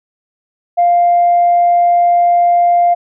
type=tone; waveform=sine; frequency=698.5 Hz; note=F5; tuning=in tune; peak=-6 dBFS; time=0.77-2.95 s; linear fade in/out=20 ms; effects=tanh soft clip ceiling -3 dBFS